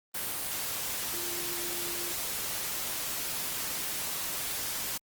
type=tone in noise; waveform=sine; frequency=347.6 Hz; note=F4; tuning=8 cents flat; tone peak=-42 dBFS; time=1.13-2.13 s; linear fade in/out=10 ms; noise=white; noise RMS=-34 dBFS; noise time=0.14-4.98 s; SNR=-11 dB; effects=Opus 32 kbps